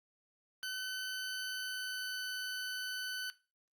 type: tone with pitch glide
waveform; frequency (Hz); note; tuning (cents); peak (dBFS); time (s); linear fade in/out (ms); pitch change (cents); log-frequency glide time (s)
20% pulse; 1516 to 1506.4; F#6 to F#6; +42 to +31; -33; 0.63-3.3; 0; -11; 1.2-2.24
effects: noise-tail reverb RT60 0.3 s tail -17 dB re dry + Opus 48 kbps